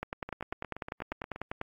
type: two click trains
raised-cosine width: 0.5 ms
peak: -24 / -19 dBFS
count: 10 / 17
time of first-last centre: 0.29-1.36 / 0.03-1.614 s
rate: 8.41 / 10.1 Hz
effects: AAC 48 kbps